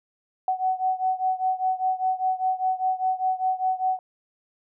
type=beating tone pair; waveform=sine; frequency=747 / 752 Hz; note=F#5 / F#5; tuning=+16 / +28 cents; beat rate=5 Hz; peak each=-24 / -26 dBFS; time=0.48-3.99 s; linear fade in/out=2 ms; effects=none